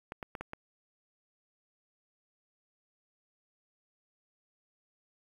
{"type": "clicks", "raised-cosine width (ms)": 0.5, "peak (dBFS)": -24, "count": 5, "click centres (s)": [0.121, 0.228, 0.352, 0.41, 0.534], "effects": ["9-bit"]}